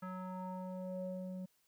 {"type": "tone with low-pass filter sweep", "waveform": "square", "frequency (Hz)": 185, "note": "F#3", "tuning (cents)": 0, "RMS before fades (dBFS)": -43, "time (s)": [0.02, 1.46], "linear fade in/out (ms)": 10, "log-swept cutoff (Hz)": [1400, 380], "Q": 4.1, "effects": ["white hiss -75 dBFS RMS until 1.67 s"]}